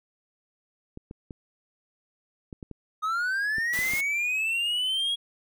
clicks, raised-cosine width 3 ms, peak -26 dBFS, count 9, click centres 0.974 / 1.111 / 1.308 / 2.528 / 2.628 / 2.713 / 3.583 / 3.79 / 3.936 s
triangle linear sweep, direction up, 1244.5 to 3322 Hz, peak -23 dBFS, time 3.02-5.16 s, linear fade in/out 20 ms
white noise, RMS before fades -35 dBFS, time 3.73-4.01 s, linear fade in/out 5 ms
effects none

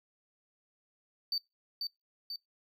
triangle tone with echo, 4587 Hz, D8, 42 cents flat, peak -28 dBFS, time 1.32-1.38 s, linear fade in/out 2 ms, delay 490 ms, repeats 2, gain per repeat -4 dB, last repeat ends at 2.36 s, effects noise-tail reverb RT60 0.2 s tail -24 dB re dry + tanh soft clip ceiling -24 dBFS

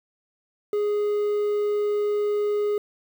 triangle tone with quantisation, 415.3 Hz, G#4, in tune, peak -19 dBFS, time 0.73-2.78 s, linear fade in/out 2 ms, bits 8, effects none

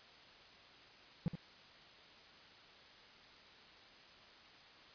triangle tone with echo, 167.6 Hz, E3, 29 cents sharp, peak -29 dBFS, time 1.26-1.28 s, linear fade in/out 0 ms, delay 73 ms, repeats 1, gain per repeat -9 dB, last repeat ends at 1.353 s, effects white hiss -59 dBFS RMS until 4.94 s + resampled to 11025 Hz

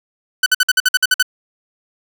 sawtooth tone bursts, 1500 Hz, F#6, 23 cents sharp, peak -6 dBFS, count 10, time 0.43-1.227 s, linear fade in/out 5 ms, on 32 ms, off 53 ms, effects none

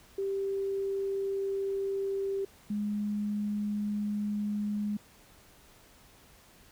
sine tone pair in turn, 392 / 207.7 Hz, G4 / G#3, 0 / 0 cents, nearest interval major seventh, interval 1100 cents, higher first, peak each -29 / -29 dBFS, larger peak neither, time 0.18-2.45 / 2.7-4.97 s, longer neither, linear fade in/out 5 ms, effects pink hiss -58 dBFS RMS until 6.71 s

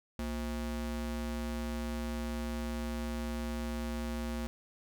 square ring-modulated tone, 146.83 Hz, D3, in tune, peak -32 dBFS, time 0.19-4.47 s, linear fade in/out 0 ms, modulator 84.5 Hz, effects none

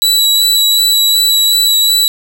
sawtooth tone with vibrato, 3928 Hz, B7, 10 cents flat, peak -5 dBFS, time 0.02-2.08 s, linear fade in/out 0 ms, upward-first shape sine, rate 2.7 Hz, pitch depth 13 cents each way, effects none

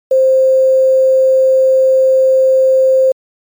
sine tone with quantisation, 525 Hz, C5, 6 cents sharp, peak -6 dBFS, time 0.11-3.12 s, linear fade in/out 5 ms, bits 6, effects MP3 96 kbps

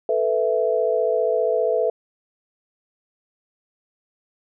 sine chord, A suspended second, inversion none, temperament just, 440 / 495 / 660 Hz, A4 / B4 / E5, 0 / +4 / +2 cents, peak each -22 dBFS, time 0.09-1.9 s, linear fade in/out 2 ms, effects none

